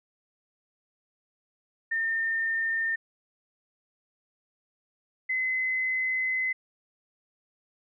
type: tone pair in turn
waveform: sine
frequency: 1813 / 2039 Hz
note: A#6 / C7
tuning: -49 / -45 cents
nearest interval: major second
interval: 204 cents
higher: second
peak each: -25 dBFS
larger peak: neither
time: 1.91-2.96 / 5.29-6.53 s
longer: second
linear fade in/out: 10 ms
effects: none